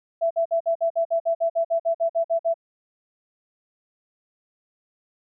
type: tone bursts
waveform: sine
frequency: 666 Hz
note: E5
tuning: 18 cents sharp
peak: -18 dBFS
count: 16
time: 0.21-2.542 s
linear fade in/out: 20 ms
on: 97 ms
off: 52 ms
effects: none